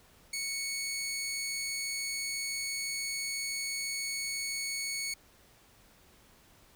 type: tone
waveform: 15% pulse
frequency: 2217 Hz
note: C#7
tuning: in tune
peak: -27 dBFS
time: 0.33-5.14 s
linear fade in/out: 5 ms
effects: pink hiss -61 dBFS RMS until 6.75 s